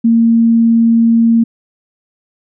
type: tone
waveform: sine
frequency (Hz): 229.7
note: A#3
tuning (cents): -25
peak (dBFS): -6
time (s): 0.04-1.44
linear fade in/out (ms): 10
effects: none